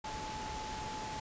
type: tone in noise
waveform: sine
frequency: 864 Hz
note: A5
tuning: 32 cents flat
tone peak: -41 dBFS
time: 0.04-1.2 s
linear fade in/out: 5 ms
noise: pink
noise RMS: -43 dBFS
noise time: 0.04-1.2 s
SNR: -1 dB
effects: resampled to 16000 Hz